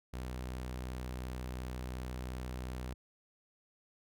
sawtooth tone, 62.8 Hz, B1, 30 cents sharp, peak -35 dBFS, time 0.13-2.94 s, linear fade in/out 10 ms, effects none

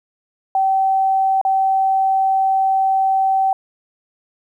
sine tone with dropouts, 770 Hz, G5, 31 cents flat, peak -13 dBFS, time 0.55-3.53 s, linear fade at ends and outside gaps 2 ms, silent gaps 1.414-1.45 s, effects 9-bit

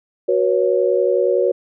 sine chord, F# suspended fourth, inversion none, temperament equal with one note detuned, 370 / 483.7 / 554.4 Hz, F#4 / B4 / C#5, 0 / -36 / 0 cents, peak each -18 dBFS, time 0.28-1.52 s, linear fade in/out 10 ms, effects none

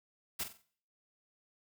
white noise with echo, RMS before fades -36 dBFS, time 0.39-0.44 s, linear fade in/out 10 ms, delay 46 ms, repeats 4, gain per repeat -9 dB, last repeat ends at 0.624 s, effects noise-tail reverb RT60 0.5 s tail -18 dB re dry

